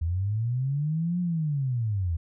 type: linear two-way sweep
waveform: sine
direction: up then down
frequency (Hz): 78.6 to 180 to 78.6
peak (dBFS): -24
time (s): 0.01-2.17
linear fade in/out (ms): 10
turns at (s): 1.2
effects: none